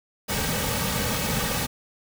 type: noise with comb filter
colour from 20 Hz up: pink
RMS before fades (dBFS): -26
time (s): 0.28-1.67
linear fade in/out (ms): 20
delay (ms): 2.9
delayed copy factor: -0.7
effects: none